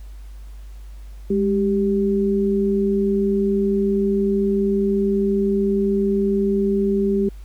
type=tone pair together; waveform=sine; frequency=204.6 / 392 Hz; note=G#3 / G4; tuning=-26 / 0 cents; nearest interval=major seventh; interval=1126 cents; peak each=-19 dBFS; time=1.3-7.29 s; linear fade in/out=5 ms; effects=added 50 Hz sine -34 dBFS peak until 7.44 s + pink hiss -55 dBFS RMS until 7.44 s